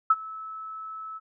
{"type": "tone with ADSR envelope", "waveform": "sine", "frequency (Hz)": 1303, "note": "E6", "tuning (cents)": -20, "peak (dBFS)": -13, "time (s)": [0.1, 1.2], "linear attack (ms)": 6, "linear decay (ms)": 40, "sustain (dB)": -22, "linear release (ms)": 33, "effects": []}